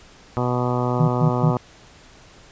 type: harmonic tone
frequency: 123.6 Hz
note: B2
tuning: 2 cents sharp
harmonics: 1 / 2 / 3 / 4 / 5 / 6 / 7 / 8 / 9 / 10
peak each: -23 / -26 / -28 / -29 / -30 / -31 / -31 / -32 / -33 / -33 dBFS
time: 0.37-1.57 s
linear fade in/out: 0 ms
type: tone bursts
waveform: sine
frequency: 155.56 Hz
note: D#3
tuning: in tune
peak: -14 dBFS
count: 3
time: 0.99-1.515 s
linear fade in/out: 20 ms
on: 95 ms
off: 120 ms
effects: pink hiss -48 dBFS RMS until 2.51 s + resampled to 16000 Hz